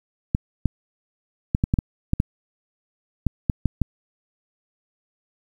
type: clicks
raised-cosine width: 5 ms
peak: -6 dBFS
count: 12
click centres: 0.349 / 0.657 / 1.549 / 1.639 / 1.739 / 1.788 / 2.134 / 2.201 / 3.267 / 3.498 / 3.657 / 3.817 s
effects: 8-bit